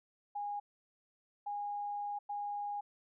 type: tone bursts at uneven times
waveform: sine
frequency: 820 Hz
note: G#5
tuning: 22 cents flat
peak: -36 dBFS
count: 3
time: 0.35-0.6 / 1.46-2.19 / 2.29-2.81 s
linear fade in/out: 10 ms
effects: none